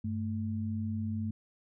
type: tone pair together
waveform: sine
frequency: 98 / 220 Hz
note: G2 / A3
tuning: 0 / 0 cents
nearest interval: octave + major second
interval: 1400 cents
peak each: -34 / -34 dBFS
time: 0.04-1.31 s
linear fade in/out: 5 ms
effects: none